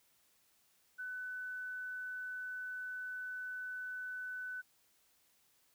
sine tone, 1500 Hz, F#6, 23 cents sharp, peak -40 dBFS, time 0.98-4.62 s, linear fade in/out 20 ms, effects white hiss -72 dBFS RMS until 5.74 s

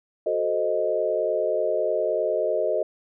sine chord, F# diminished seventh, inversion none, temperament equal, 370 / 440 / 523.3 / 622.3 Hz, F#4 / A4 / C5 / Eb5, 0 / 0 / 0 / 0 cents, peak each -30 / -27 / -28 / -24 dBFS, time 0.26-2.83 s, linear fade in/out 5 ms, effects none

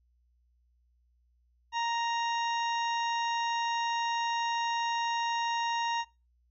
harmonic tone with a mistuned harmonic, 932.3 Hz, A#5, in tune, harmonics 1 / 2 / 3 / 4 / 6 / 7, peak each -29 / -38 / -39 / -42 / -45 / -51 dBFS, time 1.72-6.05 s, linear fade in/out 50 ms, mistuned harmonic 4, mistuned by +18 cents, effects noise-tail reverb RT60 0.3 s tail -24 dB re dry + added 60 Hz sine -66 dBFS peak until 6.5 s

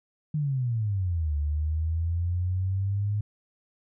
sine exponential two-way sweep, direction down then up, 155.56 to 72.7 to 105.1 Hz, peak -24 dBFS, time 0.34-3.21 s, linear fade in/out 5 ms, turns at 1.36 s, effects none

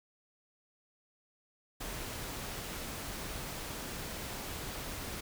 pink noise, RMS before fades -41 dBFS, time 1.8-5.21 s, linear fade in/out 10 ms, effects none

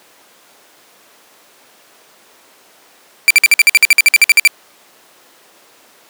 40% pulse tone bursts, 2349 Hz, D7, in tune, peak -3 dBFS, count 16, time 3.28-4.475 s, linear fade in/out 0 ms, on 25 ms, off 53 ms, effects pink hiss -46 dBFS RMS until 6.09 s + high-pass 400 Hz 12 dB/octave

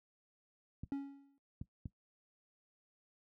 clicks, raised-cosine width 5 ms, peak -30 dBFS, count 3, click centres 0.835 / 1.614 / 1.857 s
triangle tone with exponential decay, 278 Hz, C#4, 5 cents sharp, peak -31 dBFS, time 0.92-1.38 s, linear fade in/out 0 ms, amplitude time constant 100 ms
effects noise-tail reverb RT60 0.1 s tail -17 dB re dry + high-pass 60 Hz 12 dB/octave

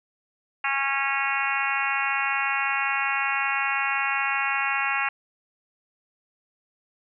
harmonic tone, 274.6 Hz, C#4, 16 cents flat, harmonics 3 / 4 / 5 / 6 / 7 / 8 / 9 / 10, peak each -31 / -31 / -31 / -31 / -31 / -31 / -31 / -31 dBFS, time 0.64-5.09 s, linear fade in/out 5 ms, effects none

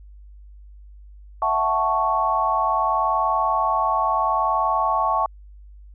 sine chord, F# minor seventh, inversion third, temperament equal, 659.3 / 740 / 880 / 1108.7 Hz, E5 / F#5 / A5 / C#6, 0 / 0 / 0 / 0 cents, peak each -26 / -26 / -23 / -21 dBFS, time 1.42-5.26 s, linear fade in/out 2 ms, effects added 50 Hz sine -41 dBFS peak until 5.94 s

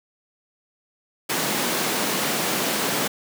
pink high-pass noise, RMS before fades -24 dBFS, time 1.29-3.08 s, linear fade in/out 10 ms, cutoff 180 Hz, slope 24 dB/octave, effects none

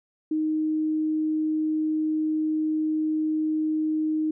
sine tone, 311.1 Hz, D#4, in tune, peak -22 dBFS, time 0.31-4.31 s, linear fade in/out 5 ms, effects none

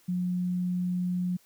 sine tone, 179.7 Hz, F3, 50 cents sharp, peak -26 dBFS, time 0.08-1.37 s, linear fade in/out 10 ms, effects white hiss -62 dBFS RMS until 1.45 s

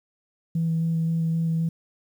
sine tone with vibrato, 163.9 Hz, E3, 10 cents flat, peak -20 dBFS, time 0.55-1.69 s, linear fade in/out 5 ms, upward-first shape square, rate 3.8 Hz, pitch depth 9 cents each way, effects tanh soft clip ceiling -17 dBFS + 9-bit

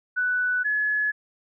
sine tone pair in turn, 1488 / 1701.9 Hz, F#6 / G#6, +9 / +42 cents, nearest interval major second, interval 233 cents, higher second, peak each -21 dBFS, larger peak neither, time 0.16-0.64 / 0.64-1.12 s, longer neither, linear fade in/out 20 ms, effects none

